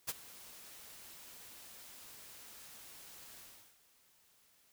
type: noise with ADSR envelope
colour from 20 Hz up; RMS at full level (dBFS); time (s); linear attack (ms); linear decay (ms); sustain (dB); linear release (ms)
white; -35; 0.07-3.79; 23; 31; -19; 400
effects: white hiss -69 dBFS RMS until 4.72 s